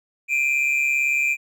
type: tone pair together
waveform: triangle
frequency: 2375 / 2513 Hz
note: D7 / D#7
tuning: +19 / +17 cents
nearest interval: minor second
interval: 98 cents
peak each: -18 / -22 dBFS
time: 0.28-1.37 s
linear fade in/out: 50 ms
effects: none